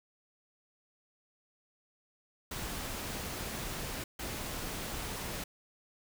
pink noise bursts at uneven times, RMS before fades -39 dBFS, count 2, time 2.51-4.04 / 4.19-5.44 s, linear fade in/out 5 ms, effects none

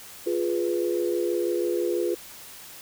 sine chord, F diminished, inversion none, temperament equal, 349.2 / 415.3 / 493.9 Hz, F4 / Ab4 / Cb5, 0 / 0 / 0 cents, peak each -25 / -29 / -29 dBFS, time 0.26-2.15 s, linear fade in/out 10 ms, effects white hiss -44 dBFS RMS until 2.81 s

